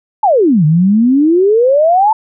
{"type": "exponential two-way sweep", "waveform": "sine", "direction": "down then up", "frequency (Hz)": [900, 147.6, 900], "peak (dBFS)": -6, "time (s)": [0.23, 2.13], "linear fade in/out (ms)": 5, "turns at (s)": 0.65, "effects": []}